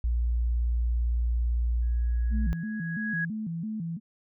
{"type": "tone", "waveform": "sine", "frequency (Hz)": 58.9, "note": "A#1", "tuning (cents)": 19, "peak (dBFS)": -23, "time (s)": [0.04, 2.53], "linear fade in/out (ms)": 0}
{"type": "tone with exponential growth", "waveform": "sine", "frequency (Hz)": 1662, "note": "G#6", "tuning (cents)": 1, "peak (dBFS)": -26, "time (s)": [1.82, 3.25], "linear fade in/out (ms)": 5, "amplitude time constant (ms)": 310}
{"type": "tone with vibrato", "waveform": "sine", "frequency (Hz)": 190.1, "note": "F#3", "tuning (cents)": 47, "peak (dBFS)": -30, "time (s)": [2.3, 4], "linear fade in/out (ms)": 50, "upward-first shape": "square", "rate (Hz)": 3, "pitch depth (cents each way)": 230}
{"effects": []}